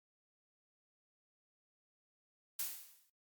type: noise with exponential decay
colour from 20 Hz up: blue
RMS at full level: -36 dBFS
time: 2.59-3.1 s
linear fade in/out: 5 ms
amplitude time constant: 110 ms
effects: noise-tail reverb RT60 0.1 s tail -17 dB re dry + Opus 48 kbps